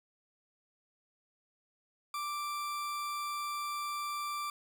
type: tone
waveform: 40% pulse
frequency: 1174.7 Hz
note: D6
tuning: in tune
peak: -34 dBFS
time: 2.14-4.5 s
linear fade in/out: 2 ms
effects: none